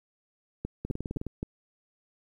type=two click trains; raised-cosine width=3 ms; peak=-19 / -21 dBFS; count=4 / 9; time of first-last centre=0.65-1.429 / 0.85-1.267 s; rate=3.85 / 19.2 Hz; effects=10-bit